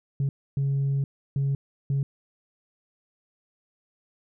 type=tone bursts at uneven times; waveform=sine; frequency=138.2 Hz; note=C#3; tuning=5 cents flat; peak=-20 dBFS; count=4; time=0.2-0.29 / 0.57-1.04 / 1.36-1.55 / 1.9-2.03 s; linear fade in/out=2 ms; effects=tanh soft clip ceiling -20 dBFS